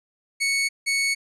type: tone pair in turn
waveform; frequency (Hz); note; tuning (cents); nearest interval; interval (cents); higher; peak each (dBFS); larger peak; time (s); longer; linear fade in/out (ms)
sawtooth; 2217 / 2217; C#7 / C#7; 0 / 0; unison; 0; neither; -17; neither; 0.4-0.69 / 0.86-1.15; neither; 20
effects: resampled to 24000 Hz